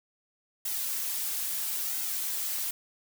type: noise with flanger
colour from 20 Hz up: blue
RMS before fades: -32 dBFS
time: 0.65-2.71 s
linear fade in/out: 5 ms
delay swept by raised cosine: 1.7 to 5.4 ms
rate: 0.75 Hz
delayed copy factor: -0.65
effects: none